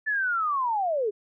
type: linear sweep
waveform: sine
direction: down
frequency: 1760 to 392 Hz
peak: -23 dBFS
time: 0.06-1.11 s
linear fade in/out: 20 ms
effects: none